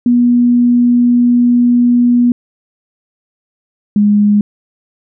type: tone pair in turn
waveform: sine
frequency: 242.3 / 206.8 Hz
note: B3 / G#3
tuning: -33 / -7 cents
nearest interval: minor third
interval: 274 cents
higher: first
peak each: -6 dBFS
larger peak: neither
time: 0.06-2.32 / 3.96-4.41 s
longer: first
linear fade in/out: 2 ms
effects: none